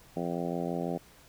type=harmonic tone; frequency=86.1 Hz; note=F2; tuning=24 cents flat; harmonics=2 / 3 / 4 / 5 / 6 / 7 / 8 / 9; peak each=-35 / -37 / -38 / -39 / -40 / -40 / -41 / -42 dBFS; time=0.16-0.98 s; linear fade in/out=10 ms; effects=pink hiss -57 dBFS RMS until 1.28 s